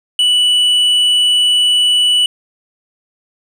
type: tone with hard clipping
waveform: sine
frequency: 2960 Hz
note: F#7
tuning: in tune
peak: -10 dBFS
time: 0.19-2.26 s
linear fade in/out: 2 ms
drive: 4 dB
effects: none